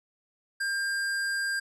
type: tone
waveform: square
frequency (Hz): 1599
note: G6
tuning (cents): +34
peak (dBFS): -28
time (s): 0.6-1.6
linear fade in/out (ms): 10
effects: resampled to 24000 Hz